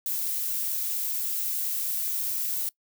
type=noise; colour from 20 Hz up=violet; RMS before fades=-29 dBFS; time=0.06-2.69 s; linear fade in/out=2 ms; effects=noise-tail reverb RT60 0.1 s tail -22 dB re dry